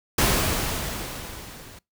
pink noise with level ramp, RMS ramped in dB -19 to -45 dBFS, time 0.18-1.79 s, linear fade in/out 5 ms, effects noise-tail reverb RT60 0.2 s tail -24 dB re dry

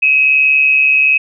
sine tone with amplitude modulation, 2555 Hz, D#7, 45 cents sharp, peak -5 dBFS, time 0.02-1.18 s, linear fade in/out 10 ms, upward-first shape sine, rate 141 Hz, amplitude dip 55%, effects none

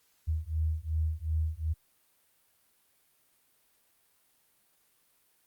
sine beating tone pair, 77.78 / 80.48 Hz, D#2 / E2, 0 / -41 cents, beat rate 2.7 Hz, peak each -31 dBFS, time 0.27-1.74 s, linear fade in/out 20 ms, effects white hiss -69 dBFS RMS until 5.46 s + Opus 48 kbps

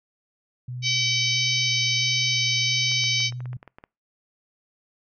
sine tone with vibrato, 122.8 Hz, B2, 9 cents flat, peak -30 dBFS, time 0.68-3.57 s, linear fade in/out 5 ms, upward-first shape square, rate 1.5 Hz, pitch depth 24 cents each way
harmonic tone, 764 Hz, G5, 45 cents flat, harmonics 3 / 4 / 5 / 6 / 7 / 8, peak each -26 / -27 / -28 / -29 / -29 / -30 dBFS, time 0.82-3.31 s, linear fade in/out 50 ms
clicks, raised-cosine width 0.5 ms, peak -29 dBFS, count 11, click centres 2.917 / 3.04 / 3.204 / 3.324 / 3.405 / 3.457 / 3.531 / 3.629 / 3.677 / 3.785 / 3.839 s
effects noise-tail reverb RT60 0.3 s tail -25 dB re dry

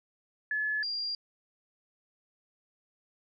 sine tone pair in turn, 1715 / 4781 Hz, A6 / D8, -45 / +30 cents, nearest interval octave + tritone, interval 1775 cents, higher second, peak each -28 / -31 dBFS, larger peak first, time 0.51-0.83 / 0.83-1.15 s, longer neither, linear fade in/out 2 ms, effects none

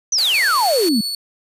sine exponential sweep, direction down, 6250 to 201.4 Hz, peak -14 dBFS, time 0.12-1.01 s, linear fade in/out 5 ms
white high-pass noise, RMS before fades -27 dBFS, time 0.18-0.89 s, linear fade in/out 2 ms, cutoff 410 Hz, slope 48 dB/octave
40% pulse tone with tremolo, 4435 Hz, C#8, in tune, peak -19 dBFS, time 0.34-1.15 s, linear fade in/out 2 ms, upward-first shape sine, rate 10 Hz, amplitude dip 25%
effects resampled to 32000 Hz

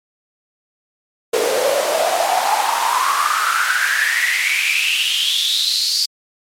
pink noise with high-pass filter sweep, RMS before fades -17 dBFS, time 1.33-6.06 s, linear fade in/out 10 ms, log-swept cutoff 450 to 4800 Hz, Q 8.8, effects low-pass 12000 Hz 12 dB/octave + MP3 96 kbps

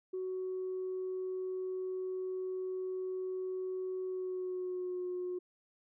sine tone with pitch glide, 372.3 to 361.1 Hz, F#4 to F#4, +11 to -42 cents, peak -34 dBFS, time 0.13-5.39 s, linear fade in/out 10 ms, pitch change -53 cents, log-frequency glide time 4.05-5.06 s, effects tanh soft clip ceiling -31 dBFS

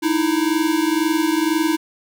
square tone pair together, 307.6 / 329.6 Hz, D#4 / E4, -20 / 0 cents, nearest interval minor second, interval 120 cents, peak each -20 dBFS, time 0.02-1.77 s, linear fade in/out 20 ms, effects none

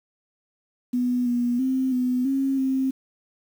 sine tone with pitch steps, 247.1 / 241.9 / 261.5 / 250.8 / 270.2 / 264.7 Hz, B3 / B3 / C4 / B3 / C#4 / C4, +1 / -36 / -1 / +27 / -44 / +20 cents, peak -20 dBFS, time 0.93-2.91 s, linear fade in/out 10 ms, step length 330 ms, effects 8-bit

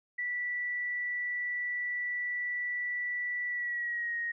sine tone with pitch glide, 1961 to 1875.7 Hz, B6 to A#6, -13 to +10 cents, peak -31 dBFS, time 0.18-4.32 s, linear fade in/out 10 ms, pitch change -77 cents, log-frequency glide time 3.47-4.17 s, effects none

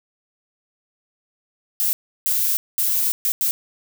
violet noise bursts at uneven times, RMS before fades -20 dBFS, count 5, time 1.8-1.93 / 2.26-2.57 / 2.78-3.12 / 3.25-3.32 / 3.41-3.51 s, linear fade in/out 0 ms, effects none

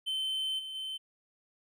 triangle tone with level steps, 3079 Hz, G7, 32 cents flat, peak -29 / -37 / -34 dBFS, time 0.06-0.98 s, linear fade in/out 20 ms, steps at 0.58 / 0.74 s, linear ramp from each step 20 ms, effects none

